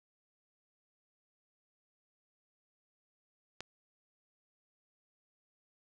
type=click; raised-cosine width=0.2 ms; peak=-23 dBFS; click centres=3.606 s; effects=none